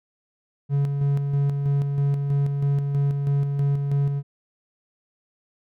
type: tone with tremolo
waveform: triangle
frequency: 141.1 Hz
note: C#3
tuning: 31 cents sharp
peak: -16 dBFS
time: 0.69-4.23 s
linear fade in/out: 50 ms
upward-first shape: square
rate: 3.1 Hz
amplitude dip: 40%
effects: none